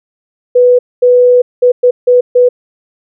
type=tone bursts at uneven times; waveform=sine; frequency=493.9 Hz; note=B4; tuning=in tune; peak=-3 dBFS; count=6; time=0.55-0.79 / 1.02-1.42 / 1.62-1.72 / 1.83-1.91 / 2.07-2.21 / 2.35-2.49 s; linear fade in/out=10 ms; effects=none